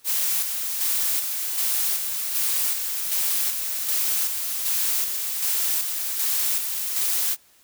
blue noise with tremolo, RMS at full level -23 dBFS, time 0.04-7.37 s, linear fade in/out 50 ms, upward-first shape square, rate 1.3 Hz, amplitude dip 40%, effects white hiss -57 dBFS RMS until 7.63 s

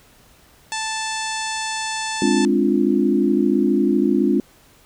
harmonic tone, 880 Hz, A5, in tune, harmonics 1 / 2 / 3 / 4 / 5 / 6 / 7 / 8 / 9 / 10, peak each -27 / -30 / -32 / -33 / -34 / -35 / -35 / -36 / -37 / -37 dBFS, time 0.72-2.45 s, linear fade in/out 0 ms
sine chord, D half-diminished seventh, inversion second, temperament equal, 207.7 / 261.6 / 293.7 / 349.2 Hz, Ab3 / C4 / D4 / F4, 0 / 0 / 0 / 0 cents, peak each -20 dBFS, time 2.22-4.4 s, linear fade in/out 2 ms
effects pink hiss -52 dBFS RMS until 4.85 s

